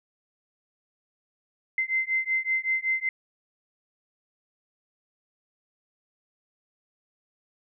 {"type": "beating tone pair", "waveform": "sine", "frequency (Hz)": [2070, 2075.3], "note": ["C7", "C7"], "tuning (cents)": [-19, -15], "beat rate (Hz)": 5.3, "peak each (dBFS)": -27, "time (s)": [1.78, 3.09], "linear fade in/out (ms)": 2, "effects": []}